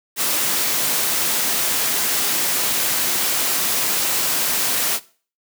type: noise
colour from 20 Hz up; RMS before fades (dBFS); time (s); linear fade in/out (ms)
white; -20; 0.16-5; 50
effects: noise-tail reverb RT60 0.4 s tail -19 dB re dry + high-pass 150 Hz 12 dB/octave